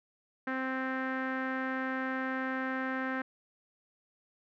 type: tone with low-pass filter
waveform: sawtooth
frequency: 261.6 Hz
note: C4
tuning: in tune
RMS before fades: -34 dBFS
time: 0.47-3.22 s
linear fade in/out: 5 ms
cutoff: 1700 Hz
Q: 4.7
effects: none